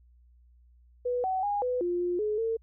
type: tone with pitch steps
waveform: sine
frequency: 492.1 / 754 / 818 / 498.6 / 351.5 / 353.6 / 424.1 / 452.1 Hz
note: B4 / F#5 / G#5 / B4 / F4 / F4 / G#4 / A4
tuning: -6 / +32 / -26 / +16 / +11 / +22 / +36 / +47 cents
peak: -26 dBFS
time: 1.05-2.57 s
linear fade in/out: 10 ms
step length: 190 ms
effects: added 60 Hz sine -56 dBFS peak until 2.62 s